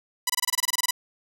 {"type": "tone bursts", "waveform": "5% pulse", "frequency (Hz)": 987.8, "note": "B5", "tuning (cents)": 0, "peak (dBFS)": -9, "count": 13, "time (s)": [0.27, 0.909], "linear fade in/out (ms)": 5, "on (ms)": 27, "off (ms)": 24, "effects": []}